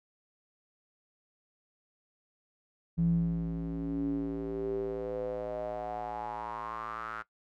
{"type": "tone with band-pass filter sweep", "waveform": "square", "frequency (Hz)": 56, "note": "A1", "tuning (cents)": 31, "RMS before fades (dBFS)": -34, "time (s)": [2.97, 7.23], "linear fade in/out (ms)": 20, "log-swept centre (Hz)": [160, 1400], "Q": 6.4, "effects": ["noise-tail reverb RT60 0.1 s tail -17 dB re dry"]}